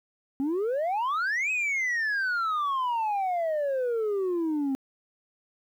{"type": "exponential two-way sweep", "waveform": "sine", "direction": "up then down", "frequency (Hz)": [263, 2572, 263], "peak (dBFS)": -22, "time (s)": [0.4, 4.75], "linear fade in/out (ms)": 0, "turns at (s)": 1.51, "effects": ["tanh soft clip ceiling -24 dBFS", "10-bit"]}